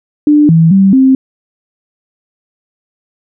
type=tone with pitch steps; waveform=sine; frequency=297.1 / 163.3 / 193.8 / 263.9 Hz; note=D4 / E3 / G3 / C4; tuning=+20 / -16 / -20 / +15 cents; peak=-3 dBFS; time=0.27-1.15 s; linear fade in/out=2 ms; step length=220 ms; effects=none